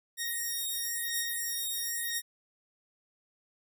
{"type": "beating tone pair", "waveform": "5% pulse", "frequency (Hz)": [1864.7, 1865.69], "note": ["A#6", "A#6"], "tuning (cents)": [0, 1], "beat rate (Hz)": 0.99, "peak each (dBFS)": -24, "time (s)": [0.17, 2.22], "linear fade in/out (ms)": 50, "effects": []}